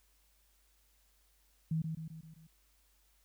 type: tone with echo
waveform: sine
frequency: 160 Hz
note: D#3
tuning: 49 cents sharp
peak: -30 dBFS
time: 1.71-1.82 s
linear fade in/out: 5 ms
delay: 130 ms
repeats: 5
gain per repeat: -5 dB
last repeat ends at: 2.47 s
effects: added 50 Hz sine -70 dBFS peak until 3.24 s + white hiss -72 dBFS RMS until 3.24 s